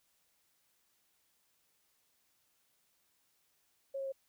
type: tone with pitch steps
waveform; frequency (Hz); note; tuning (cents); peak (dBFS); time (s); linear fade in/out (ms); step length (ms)
sine; 546 / 541.9 / 537.9; C#5 / C#5 / C5; -26 / -39 / +48; -36; 3.94-4.123; 10; 61
effects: white hiss -75 dBFS RMS until 4.28 s